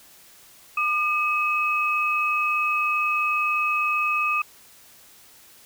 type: tone pair together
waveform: sine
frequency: 1207 / 2558 Hz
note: D6 / D#7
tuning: +47 / +47 cents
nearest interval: octave + minor second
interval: 1300 cents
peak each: -23 dBFS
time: 0.77-4.42 s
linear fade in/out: 5 ms
effects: white hiss -51 dBFS RMS until 5.65 s